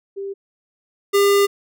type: tone pair in turn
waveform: sine / square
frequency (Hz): 394.5 / 401.4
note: G4 / G4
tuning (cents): +11 / +41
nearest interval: unison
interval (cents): 30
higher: second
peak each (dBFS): -25 / -13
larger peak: second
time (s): 0.16-0.34 / 1.13-1.47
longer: second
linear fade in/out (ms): 20
effects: none